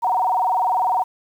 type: tone with vibrato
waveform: sine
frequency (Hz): 835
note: G#5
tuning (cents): +9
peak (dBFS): -16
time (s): 0.02-1.04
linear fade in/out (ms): 20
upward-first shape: square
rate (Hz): 20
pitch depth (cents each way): 200
effects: 8-bit